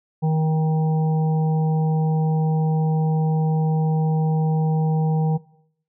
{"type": "harmonic tone", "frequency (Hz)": 157.6, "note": "D#3", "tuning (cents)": 23, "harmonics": [1, 3, 5, 6], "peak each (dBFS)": [-17, -30, -30, -40], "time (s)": [0.22, 5.38], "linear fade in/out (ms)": 20, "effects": ["noise-tail reverb RT60 0.7 s tail -21 dB re dry"]}